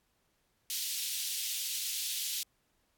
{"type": "high-pass noise", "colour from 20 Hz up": "pink", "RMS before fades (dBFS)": -36, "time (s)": [0.7, 2.43], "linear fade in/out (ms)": 0, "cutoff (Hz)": 3100, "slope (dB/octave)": 24, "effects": ["pink hiss -75 dBFS RMS until 2.97 s", "AAC 64 kbps"]}